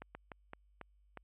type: slowing click train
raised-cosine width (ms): 0.5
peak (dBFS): -30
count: 6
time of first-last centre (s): 0.02-1.173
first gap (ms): 130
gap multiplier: 1.29
effects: added 50 Hz sine -65 dBFS peak until 1.23 s + resampled to 8000 Hz